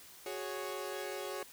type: chord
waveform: sawtooth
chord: F# suspended second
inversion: none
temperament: equal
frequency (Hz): 370 / 415.3 / 554.4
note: F#4 / G#4 / C#5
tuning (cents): 0 / 0 / 0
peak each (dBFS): -39 / -39 / -39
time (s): 0.26-1.43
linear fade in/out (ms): 2
effects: white hiss -55 dBFS RMS until 1.52 s